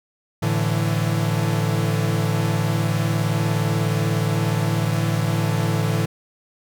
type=chord; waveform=45% pulse; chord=A suspended fourth; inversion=none; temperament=equal with one note detuned; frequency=110 / 146.83 / 166.54 Hz; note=A2 / D3 / E3; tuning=0 / 0 / +18 cents; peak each=-22 / -24 / -24 dBFS; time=0.42-6.06 s; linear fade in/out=10 ms; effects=none